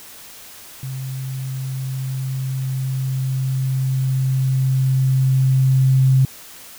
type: tone with level ramp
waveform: sine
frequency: 131.9 Hz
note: C3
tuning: 14 cents sharp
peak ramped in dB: -25 to -10 dBFS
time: 0.83-6.25 s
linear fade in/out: 2 ms
effects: white hiss -40 dBFS RMS until 6.78 s